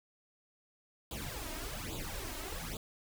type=noise with flanger; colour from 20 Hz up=pink; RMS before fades=-41 dBFS; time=1.11-2.77 s; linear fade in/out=2 ms; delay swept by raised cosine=0.26 to 3.26 ms; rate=1.2 Hz; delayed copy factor=+0.85; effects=none